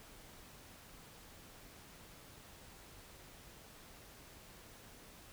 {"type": "silence", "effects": ["pink hiss -57 dBFS RMS until 5.32 s"]}